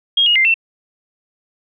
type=tone with pitch steps; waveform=sine; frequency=3258 / 2873 / 2092 / 2687 Hz; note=G#7 / F7 / C7 / E7; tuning=-34 / +48 / -1 / +33 cents; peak=-10 dBFS; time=0.17-0.542 s; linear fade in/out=5 ms; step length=93 ms; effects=none